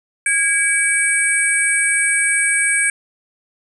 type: tone cluster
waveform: sine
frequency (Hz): 1638 / 2293 / 8360 / 10370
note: G#6 / D7 / C9 / E9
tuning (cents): -24 / -42 / -2 / -29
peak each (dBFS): -19 / -18 / -19 / -23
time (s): 0.26-2.9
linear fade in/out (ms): 2
effects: none